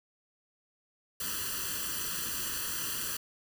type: noise with comb filter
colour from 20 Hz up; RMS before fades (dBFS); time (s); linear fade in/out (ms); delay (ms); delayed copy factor
white; -35; 1.2-3.17; 5; 0.67; +0.95
effects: none